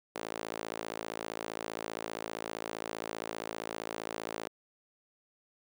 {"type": "tone with high-pass filter", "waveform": "sawtooth", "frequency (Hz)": 55.2, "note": "A1", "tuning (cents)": 6, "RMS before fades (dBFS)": -40, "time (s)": [0.15, 4.48], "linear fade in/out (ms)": 5, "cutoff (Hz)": 440, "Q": 1.2, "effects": []}